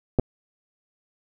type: clicks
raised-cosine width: 2 ms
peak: -7 dBFS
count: 2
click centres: 0.188 / 0.196 s
effects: none